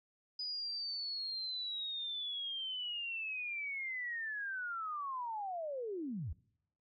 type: linear sweep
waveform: sine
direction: down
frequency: 4978 to 61.3 Hz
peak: -37 dBFS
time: 0.39-6.33 s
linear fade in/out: 5 ms
effects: noise-tail reverb RT60 0.8 s tail -25 dB re dry + MP3 48 kbps